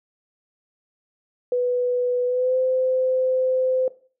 sine tone with pitch glide, 493.9 to 515.2 Hz, B4 to C5, 0 to -27 cents, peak -18 dBFS, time 1.52-3.88 s, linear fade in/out 2 ms, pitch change +73 cents, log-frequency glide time 2.26-2.57 s, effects noise-tail reverb RT60 0.4 s tail -17 dB re dry

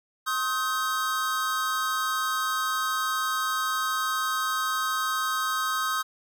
square tone cluster, 1067 / 1266 / 1546 Hz, C6 / D#6 / G6, +34 / +30 / -24 cents, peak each -33 / -28 / -32 dBFS, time 0.26-6.03 s, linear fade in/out 20 ms, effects none

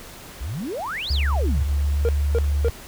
sine exponential two-way sweep, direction up then down, 53.1 to 5160 to 53.1 Hz, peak -26 dBFS, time 0.4-1.7 s, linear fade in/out 10 ms, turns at 1.12 s
sine tone with pitch glide, 70.3 to 72.4 Hz, C#2 to D2, +25 to -24 cents, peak -18 dBFS, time 1.1-2.7 s, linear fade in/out 5 ms, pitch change +51 cents, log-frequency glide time 1.31-2.07 s
triangle tone bursts, 466.2 Hz, A#4, in tune, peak -17 dBFS, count 3, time 2.05-2.684 s, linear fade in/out 0 ms, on 38 ms, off 260 ms
effects pink hiss -41 dBFS RMS until 2.87 s

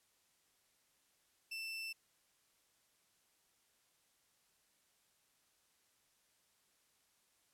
30% pulse tone, 2666 Hz, E7, 19 cents sharp, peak -39 dBFS, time 1.51-1.93 s, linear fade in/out 10 ms, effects white hiss -75 dBFS RMS until 7.53 s + low-pass 12000 Hz 12 dB/octave

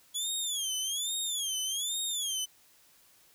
20% pulse tone with vibrato, 3358 Hz, G#7, 18 cents sharp, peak -25 dBFS, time 0.14-2.46 s, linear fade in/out 20 ms, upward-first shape sine, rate 1.2 Hz, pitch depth 180 cents each way, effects white hiss -62 dBFS RMS until 3.34 s

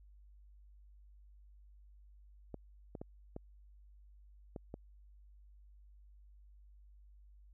clicks, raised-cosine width 2 ms, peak -30 dBFS, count 6, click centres 2.543 / 2.952 / 3.015 / 3.364 / 4.562 / 4.741 s, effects added 50 Hz sine -57 dBFS peak until 7.53 s

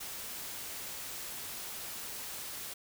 white noise, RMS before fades -42 dBFS, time 0-2.74 s, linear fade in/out 10 ms, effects none

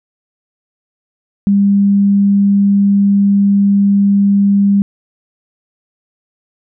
sine tone, 200 Hz, G3, 35 cents sharp, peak -7 dBFS, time 1.47-4.82 s, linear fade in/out 0 ms, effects none

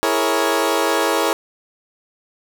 20% pulse chord, A# half-diminished seventh, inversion second, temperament equal, 329.6 / 415.3 / 466.2 / 554.4 Hz, E4 / G#4 / A#4 / C#5, 0 / 0 / 0 / 0 cents, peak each -17 dBFS, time 0.03-1.33 s, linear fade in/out 0 ms, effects none

